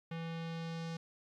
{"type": "tone with low-pass filter sweep", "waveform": "square", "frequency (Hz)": 165.1, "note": "E3", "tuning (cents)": 3, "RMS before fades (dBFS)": -41, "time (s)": [0.11, 0.97], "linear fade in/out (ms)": 5, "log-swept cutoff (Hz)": [2900, 5400], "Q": 1.5, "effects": ["12-bit"]}